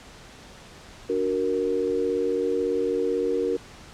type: chord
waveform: sine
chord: D augmented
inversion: none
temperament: equal with one note detuned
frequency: 292 / 370 / 466.2 Hz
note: D4 / F#4 / A#4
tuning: -10 / 0 / 0 cents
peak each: -30 / -27 / -24 dBFS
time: 1.09-3.57 s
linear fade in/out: 10 ms
effects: pink hiss -46 dBFS RMS until 3.93 s + low-pass 7000 Hz 12 dB/octave

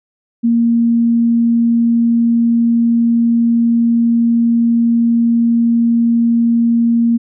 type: tone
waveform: sine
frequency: 233.1 Hz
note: A#3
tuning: in tune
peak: -9 dBFS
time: 0.43-7.18 s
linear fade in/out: 20 ms
effects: none

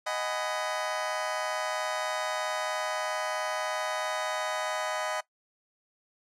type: chord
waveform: 25% pulse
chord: G# minor seventh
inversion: second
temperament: just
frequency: 623 / 747.5 / 830.6 / 996.7 Hz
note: D#5 / F#5 / G#5 / B5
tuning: +2 / +17 / 0 / +16 cents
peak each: -29 / -33 / -34 / -33 dBFS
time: 0.06-5.21 s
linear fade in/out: 10 ms
effects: noise-tail reverb RT60 0.1 s tail -19 dB re dry + low-pass 9000 Hz 12 dB/octave

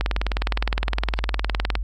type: click train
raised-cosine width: 0.3 ms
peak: -7 dBFS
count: 35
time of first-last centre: 0.01-1.754 s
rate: 19.5 Hz
effects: added 50 Hz sine -23 dBFS peak until 1.83 s + AAC 48 kbps

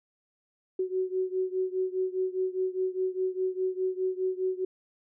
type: beating tone pair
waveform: sine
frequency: 371.4 / 376.3 Hz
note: F#4 / F#4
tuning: +7 / +29 cents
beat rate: 4.9 Hz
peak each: -29 / -31 dBFS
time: 0.79-4.65 s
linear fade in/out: 5 ms
effects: none

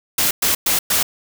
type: noise bursts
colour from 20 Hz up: white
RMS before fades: -17 dBFS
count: 4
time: 0.18-1.03 s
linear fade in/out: 5 ms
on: 130 ms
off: 110 ms
effects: none

